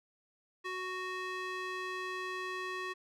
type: tone with band-pass filter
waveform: square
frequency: 370 Hz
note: F#4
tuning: in tune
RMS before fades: -39 dBFS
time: 0.64-2.94 s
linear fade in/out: 20 ms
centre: 1800 Hz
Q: 1.1
effects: none